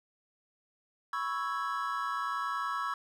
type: chord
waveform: triangle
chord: C# minor seventh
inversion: third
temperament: equal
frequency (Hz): 987.8 / 1108.7 / 1318.5 / 1661.2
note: B5 / C#6 / E6 / G#6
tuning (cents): 0 / 0 / 0 / 0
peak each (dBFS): -38 / -33 / -34 / -38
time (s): 1.13-2.94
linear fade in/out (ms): 2
effects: none